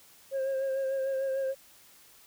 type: tone with vibrato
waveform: sine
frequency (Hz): 536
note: C5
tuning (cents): +42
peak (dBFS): -25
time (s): 0.31-1.55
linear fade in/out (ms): 50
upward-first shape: sine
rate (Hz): 6.7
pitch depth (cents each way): 29
effects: tanh soft clip ceiling -27 dBFS + white hiss -57 dBFS RMS until 2.26 s